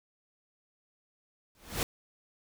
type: noise with exponential growth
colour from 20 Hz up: pink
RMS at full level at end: -27 dBFS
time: 1.55-1.83 s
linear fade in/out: 1 ms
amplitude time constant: 59 ms
effects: none